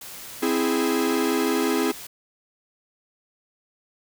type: noise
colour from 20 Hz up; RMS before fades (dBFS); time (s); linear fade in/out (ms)
white; -39; 0.01-2.07; 5
type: chord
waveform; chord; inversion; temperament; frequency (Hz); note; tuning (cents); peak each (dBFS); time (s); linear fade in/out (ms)
45% pulse; C augmented; none; equal; 261.6 / 329.6 / 415.3; C4 / E4 / G#4; 0 / 0 / 0; -25; 0.42-1.92; 10
effects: none